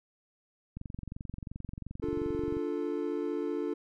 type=click train; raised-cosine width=5 ms; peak=-27 dBFS; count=42; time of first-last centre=0.77-2.568 s; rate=22.8 Hz
type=chord; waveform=triangle; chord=D minor; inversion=none; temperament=equal; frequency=293.7 / 349.2 / 440 Hz; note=D4 / F4 / A4; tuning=0 / 0 / 0 cents; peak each=-33 dBFS; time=2.02-3.74 s; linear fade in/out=10 ms
effects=none